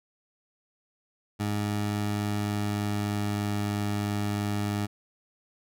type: tone with pitch glide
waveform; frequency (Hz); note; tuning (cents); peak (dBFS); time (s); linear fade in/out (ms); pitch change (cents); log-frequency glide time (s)
20% pulse; 103.83 to 102.99; G#2 to G#2; 0 to -14; -22; 1.39-4.87; 20; -14; 1.77-3.64
effects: none